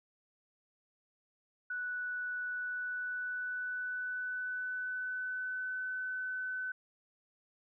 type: tone with pitch glide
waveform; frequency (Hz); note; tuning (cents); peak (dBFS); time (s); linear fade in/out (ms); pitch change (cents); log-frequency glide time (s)
sine; 1480 to 1510.2; F#6 to F#6; 0 to +35; -35; 1.7-6.72; 5; +35; 2.46-5.81
effects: none